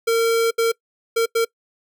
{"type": "tone bursts at uneven times", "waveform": "square", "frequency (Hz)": 458, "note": "A#4", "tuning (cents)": -31, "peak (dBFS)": -16, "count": 4, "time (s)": [[0.07, 0.51], [0.58, 0.72], [1.16, 1.26], [1.35, 1.45]], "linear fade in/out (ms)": 10, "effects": ["noise-tail reverb RT60 0.1 s tail -23 dB re dry"]}